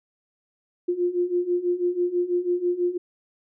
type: beating tone pair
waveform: sine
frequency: 350.3 / 356.4 Hz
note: F4 / F4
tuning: +5 / +35 cents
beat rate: 6.1 Hz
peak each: -26 / -23 dBFS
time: 0.88-2.98 s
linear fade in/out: 10 ms
effects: none